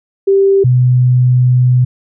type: tone pair in turn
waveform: sine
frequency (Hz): 392 / 125.49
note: G4 / B2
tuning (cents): 0 / +28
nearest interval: octave + minor sixth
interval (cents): 1972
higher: first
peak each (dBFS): -6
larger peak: neither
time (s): 0.27-0.64 / 0.64-1.85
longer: second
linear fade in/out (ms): 10
effects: none